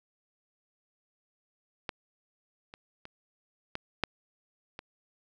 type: clicks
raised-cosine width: 0.3 ms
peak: -17 / -29 / -28 / -18 / -10 / -24 dBFS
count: 6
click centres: 1.892 / 2.739 / 3.054 / 3.754 / 4.037 / 4.791 s
effects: none